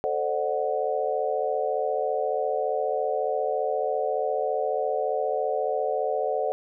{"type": "chord", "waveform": "sine", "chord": "D dominant seventh", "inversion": "second", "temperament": "equal with one note detuned", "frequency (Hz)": [440, 523.3, 597.9, 740], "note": ["A4", "C5", "D5", "F#5"], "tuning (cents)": [0, 0, 31, 0], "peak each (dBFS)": [-29, -29, -29, -29], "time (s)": [0.04, 6.52], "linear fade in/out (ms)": 0, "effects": []}